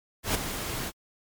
pink noise with ADSR envelope, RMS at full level -24 dBFS, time 0.23-0.92 s, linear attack 120 ms, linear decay 4 ms, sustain -9 dB, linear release 45 ms, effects MP3 96 kbps

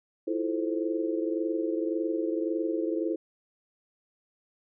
sine chord, F major seventh, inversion third, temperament just, 327.4 / 349.2 / 436.5 / 523.8 Hz, E4 / F4 / A4 / C5, -12 / 0 / -14 / +2 cents, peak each -29 / -34 / -33 / -35 dBFS, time 0.27-3.16 s, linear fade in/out 10 ms, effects none

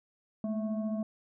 sine tone with frequency modulation, 213.4 Hz, G#3, 47 cents sharp, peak -30 dBFS, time 0.44-1.03 s, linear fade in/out 2 ms, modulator 441 Hz, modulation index 0.73, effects none

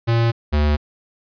square tone pair in turn, 116 / 74.28 Hz, A#2 / D2, -8 / +20 cents, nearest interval minor sixth, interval 772 cents, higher first, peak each -15 dBFS, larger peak neither, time 0.07-0.32 / 0.52-0.77 s, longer neither, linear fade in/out 20 ms, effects resampled to 11025 Hz

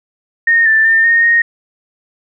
sine tone with pitch steps, 1844 / 1769 / 1803 / 1847 / 1861 Hz, A#6 / A6 / A6 / A#6 / A#6, -19 / +9 / +42 / -16 / -3 cents, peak -7 dBFS, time 0.47-1.42 s, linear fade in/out 5 ms, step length 190 ms, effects none

